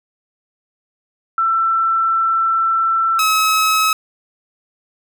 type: tone pair in turn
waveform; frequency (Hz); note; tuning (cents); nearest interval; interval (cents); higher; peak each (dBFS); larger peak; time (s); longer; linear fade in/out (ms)
sine / sawtooth; 1338 / 1284.1; E6 / E6; +25 / -46; minor second; 71; first; -13 / -9; second; 1.38-3.19 / 3.19-3.93; first; 2
effects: none